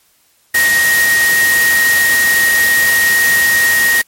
sine tone in noise, 1874 Hz, A#6, 9 cents sharp, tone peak -9 dBFS, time 0.54-4.02 s, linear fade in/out 10 ms, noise white, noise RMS -17 dBFS, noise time 0.54-4.02 s, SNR +5 dB, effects white hiss -54 dBFS RMS until 4.07 s + MP3 64 kbps

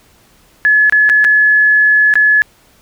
sine tone with dropouts, 1708 Hz, G#6, 48 cents sharp, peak -6 dBFS, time 0.65-2.42 s, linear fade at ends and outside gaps 0 ms, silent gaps 0.897-0.924 / 1.092-1.098 / 1.243-1.248 / 2.139-2.155 s, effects pink hiss -49 dBFS RMS until 2.81 s

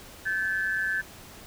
sine tone pair together, 1542.6 / 1731 Hz, G6 / A6, -28 / -29 cents, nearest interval major second, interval 199 cents, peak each -28 dBFS, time 0.25-1.02 s, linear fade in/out 20 ms, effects pink hiss -47 dBFS RMS until 1.46 s

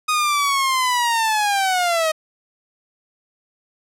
sawtooth linear sweep, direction down, 1249 to 622.3 Hz, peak -13 dBFS, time 0.08-2.12 s, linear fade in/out 10 ms, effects low-pass 12000 Hz 12 dB/octave

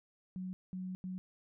sine tone bursts at uneven times, 185 Hz, F#3, in tune, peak -38 dBFS, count 3, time 0.36-0.53 / 0.73-0.95 / 1.04-1.18 s, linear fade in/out 0 ms, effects none

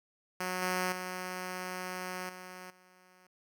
5% pulse tone with level steps, 183.2 Hz, F#3, 17 cents flat, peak -22 / -19 / -26 / -34 / -49 dBFS, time 0.4-3.27 s, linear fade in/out 5 ms, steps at 0.62 / 0.92 / 2.29 / 2.7 s, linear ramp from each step 5 ms, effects none

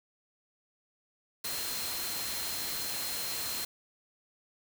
sine tone in noise, 4164 Hz, C8, 9 cents flat, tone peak -40 dBFS, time 1.44-3.65 s, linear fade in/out 5 ms, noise white, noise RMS -36 dBFS, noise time 1.44-3.65 s, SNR -7 dB, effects none

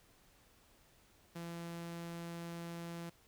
sawtooth tone, 169.5 Hz, E3, 49 cents sharp, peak -39 dBFS, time 1.35-3.1 s, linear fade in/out 10 ms, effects pink hiss -67 dBFS RMS until 3.27 s

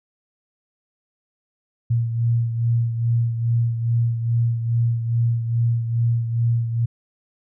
sine beating tone pair, 116.54 / 118.94 Hz, A#2 / A#2, 0 / +35 cents, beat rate 2.4 Hz, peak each -18 / -26 dBFS, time 1.9-6.86 s, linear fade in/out 10 ms, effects none

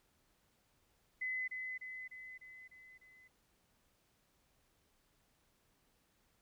sine tone with echo, 2024 Hz, B6, 42 cents sharp, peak -36 dBFS, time 1.21-1.48 s, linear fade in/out 10 ms, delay 300 ms, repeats 6, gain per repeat -4 dB, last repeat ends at 3.28 s, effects pink hiss -75 dBFS RMS until 6.41 s

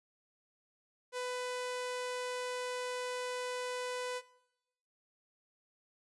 sawtooth tone, 498.7 Hz, B4, 17 cents sharp, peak -32 dBFS, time 1.12-4.22 s, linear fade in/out 50 ms, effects noise-tail reverb RT60 0.9 s tail -20 dB re dry + resampled to 24000 Hz

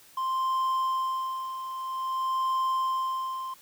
triangle tone with tremolo, 1046.5 Hz, C6, in tune, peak -22 dBFS, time 0.17-3.54 s, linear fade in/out 5 ms, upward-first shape sine, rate 0.51 Hz, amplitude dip 65%, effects white hiss -55 dBFS RMS until 3.61 s

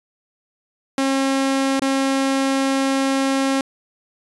sawtooth tone with dropouts, 270 Hz, C#4, 45 cents flat, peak -13 dBFS, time 0.98-3.61 s, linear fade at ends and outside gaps 2 ms, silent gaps 1.796-1.819 s, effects resampled to 24000 Hz

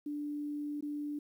sine tone with dropouts, 293.7 Hz, D4, in tune, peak -35 dBFS, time 0.06-1.19 s, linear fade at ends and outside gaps 5 ms, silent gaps 0.809-0.824 s, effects 11-bit

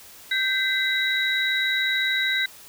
sine tone cluster, 1564 / 2031 / 3863 Hz, G6 / B6 / B7, -4 / +48 / -39 cents, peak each -25 dBFS, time 0.31-2.46 s, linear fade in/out 5 ms, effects white hiss -46 dBFS RMS until 2.68 s

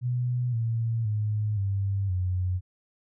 sine tone with pitch steps, 123.4 / 114.47 / 106.19 / 98.51 / 91.38 Hz, B2 / A#2 / G#2 / G2 / F#2, -1 / -31 / +39 / +9 / -21 cents, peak -24 dBFS, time 0.01-2.61 s, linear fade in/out 50 ms, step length 520 ms, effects none

